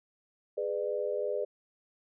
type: chord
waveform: sine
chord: G# diminished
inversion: none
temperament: just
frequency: 415.3 / 498.4 / 598 Hz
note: G#4 / B4 / D5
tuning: 0 / +16 / +31 cents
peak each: -34 dBFS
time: 0.57-1.45 s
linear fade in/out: 10 ms
effects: none